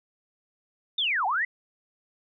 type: linear two-way sweep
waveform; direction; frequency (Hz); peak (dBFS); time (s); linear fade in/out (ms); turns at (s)
sine; down then up; 3689 to 716 to 2056; -23; 0.98-1.45; 5; 1.26
effects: none